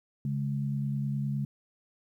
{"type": "tone pair together", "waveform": "sine", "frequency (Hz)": [140, 209.8], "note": ["C#3", "G#3"], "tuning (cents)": [18, 18], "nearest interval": "perfect fifth", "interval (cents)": 700, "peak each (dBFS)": [-29, -34], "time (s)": [0.25, 1.45], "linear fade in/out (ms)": 2, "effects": ["11-bit"]}